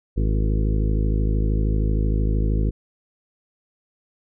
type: harmonic tone with a mistuned harmonic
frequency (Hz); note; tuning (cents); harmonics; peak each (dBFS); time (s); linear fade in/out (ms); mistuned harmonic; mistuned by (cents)
53; G#1; +36; 1 / 2 / 3 / 4 / 5 / 6 / 7 / 8 / 9; -19 / -25 / -29 / -31 / -33 / -35 / -36 / -37 / -38; 0.16-2.71; 20; 7; -38
effects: none